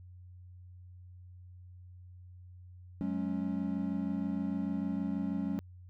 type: chord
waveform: triangle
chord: F# suspended second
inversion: none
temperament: equal with one note detuned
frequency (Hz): 185 / 211.4 / 277.2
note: F#3 / G#3 / C#4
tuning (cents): 0 / +31 / 0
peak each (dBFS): -34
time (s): 3.01-5.59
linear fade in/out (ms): 0
effects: added 90 Hz sine -49 dBFS peak until 5.89 s